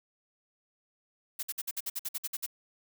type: noise bursts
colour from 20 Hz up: blue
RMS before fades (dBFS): -34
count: 12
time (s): 1.39-2.464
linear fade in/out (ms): 10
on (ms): 40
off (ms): 54
effects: none